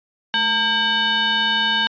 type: tone with frequency modulation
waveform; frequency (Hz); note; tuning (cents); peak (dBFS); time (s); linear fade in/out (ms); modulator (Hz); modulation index
sine; 2295; D7; -40; -16; 0.34-1.87; 0; 693; 2.2
effects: resampled to 11025 Hz